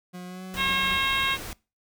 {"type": "tone with pitch glide", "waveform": "40% pulse", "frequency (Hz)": [180.3, 186.44], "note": ["F#3", "F#3"], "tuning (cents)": [-45, 13], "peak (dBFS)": -35, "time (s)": [0.13, 0.98], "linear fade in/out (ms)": 20, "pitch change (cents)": 58, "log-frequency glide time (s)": [0.26, 0.44]}
{"type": "noise", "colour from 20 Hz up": "pink", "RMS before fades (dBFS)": -37, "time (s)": [0.54, 1.53], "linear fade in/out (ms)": 0}
{"type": "harmonic tone", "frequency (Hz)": 540, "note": "C#5", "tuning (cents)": -45, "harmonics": [2, 3, 4, 5, 6, 7], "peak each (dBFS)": [-29, -30, -29, -30, -31, -31], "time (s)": [0.56, 1.38], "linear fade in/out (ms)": 50}
{"effects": ["noise-tail reverb RT60 0.3 s tail -23 dB re dry"]}